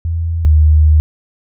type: tone pair in turn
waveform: sine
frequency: 83 / 76.88 Hz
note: E2 / D#2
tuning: +12 / -20 cents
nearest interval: minor second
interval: 132 cents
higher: first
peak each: -14 / -5 dBFS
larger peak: second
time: 0.05-0.45 / 0.45-1 s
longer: second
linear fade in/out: 0 ms
effects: none